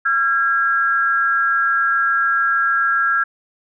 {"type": "tone pair together", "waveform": "sine", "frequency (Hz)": [1364, 1637.1], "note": ["F6", "G#6"], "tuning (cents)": [-41, -25], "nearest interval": "minor third", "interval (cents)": 316, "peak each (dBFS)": -17, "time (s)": [0.05, 3.24], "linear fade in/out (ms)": 10, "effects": []}